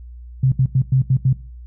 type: tone bursts at uneven times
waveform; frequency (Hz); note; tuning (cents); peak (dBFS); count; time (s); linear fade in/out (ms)
sine; 131.4; C3; +8; -11; 6; 0.43-0.52 / 0.59-0.66 / 0.75-0.82 / 0.92-1.02 / 1.1-1.17 / 1.25-1.33; 5
effects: noise-tail reverb RT60 0.4 s tail -19 dB re dry + added 60 Hz sine -34 dBFS peak until 1.66 s